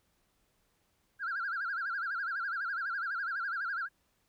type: tone with vibrato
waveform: sine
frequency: 1483 Hz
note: F#6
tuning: 4 cents sharp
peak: -31 dBFS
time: 1.19-3.89 s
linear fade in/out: 50 ms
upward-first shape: sine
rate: 12 Hz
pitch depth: 180 cents each way
effects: tanh soft clip ceiling -29 dBFS + pink hiss -74 dBFS RMS until 4.28 s